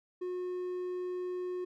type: tone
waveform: triangle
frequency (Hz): 362.1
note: F#4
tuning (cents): -37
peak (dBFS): -32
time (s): 0.21-1.65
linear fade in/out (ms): 10
effects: none